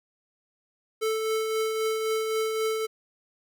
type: tone with tremolo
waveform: square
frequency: 440 Hz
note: A4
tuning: in tune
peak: -24 dBFS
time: 1.01-2.87 s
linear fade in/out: 20 ms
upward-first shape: triangle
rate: 3.8 Hz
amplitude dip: 40%
effects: none